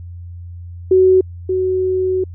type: tone pair in turn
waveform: sine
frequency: 373.9 / 372.4 Hz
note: F#4 / F#4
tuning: +18 / +11 cents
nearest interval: unison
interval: 7 cents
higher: first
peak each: -7 / -14 dBFS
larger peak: first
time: 0.91-1.21 / 1.49-2.24 s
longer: second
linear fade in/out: 5 ms
effects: added 87 Hz sine -29 dBFS peak until 2.34 s